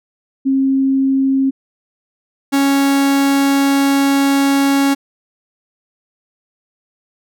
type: tone pair in turn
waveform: sine / 45% pulse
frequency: 268.7 / 276.9 Hz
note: C4 / C#4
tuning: +46 / -2 cents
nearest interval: minor second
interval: 52 cents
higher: second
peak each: -11 dBFS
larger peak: neither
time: 0.45-1.51 / 2.52-4.95 s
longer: second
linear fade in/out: 20 ms
effects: none